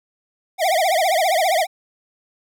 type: tone with vibrato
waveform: square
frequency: 696 Hz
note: F5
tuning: 6 cents flat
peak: -16 dBFS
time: 0.58-1.67 s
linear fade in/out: 50 ms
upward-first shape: triangle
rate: 15 Hz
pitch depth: 240 cents each way
effects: none